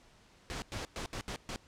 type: noise bursts at uneven times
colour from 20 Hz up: pink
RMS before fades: -39 dBFS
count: 6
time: 0.5-0.62 / 0.72-0.85 / 0.96-1.06 / 1.13-1.21 / 1.28-1.36 / 1.49-1.56 s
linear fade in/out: 0 ms
effects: pink hiss -62 dBFS RMS until 1.67 s + low-pass 7000 Hz 12 dB/octave